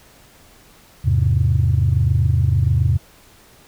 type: chord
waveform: sine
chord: E augmented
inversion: none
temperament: equal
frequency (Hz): 82.41 / 103.83 / 130.81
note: E2 / G#2 / B#2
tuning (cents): 0 / 0 / 0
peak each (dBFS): -17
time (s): 1.04-2.98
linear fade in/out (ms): 20
effects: tanh soft clip ceiling -6 dBFS + pink hiss -49 dBFS RMS until 3.67 s